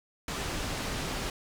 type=low-pass noise; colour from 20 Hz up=pink; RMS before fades=-34 dBFS; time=0.28-1.3 s; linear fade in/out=2 ms; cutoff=7600 Hz; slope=12 dB/octave; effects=none